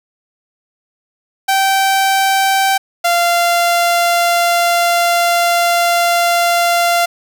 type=tone pair in turn; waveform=sawtooth; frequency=776 / 691.3 Hz; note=G5 / F5; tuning=-18 / -18 cents; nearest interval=major second; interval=200 cents; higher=first; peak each=-7 dBFS; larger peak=neither; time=1.48-2.78 / 3.04-7.06 s; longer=second; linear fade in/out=10 ms; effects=none